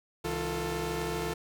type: tone cluster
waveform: sawtooth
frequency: 67.8 / 161.6 / 350.9 / 443.6 Hz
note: C#2 / E3 / F4 / A4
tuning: -38 / -34 / +8 / +14 cents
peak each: -36 / -33 / -32 / -31 dBFS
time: 0.24-1.34 s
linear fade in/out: 10 ms
effects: none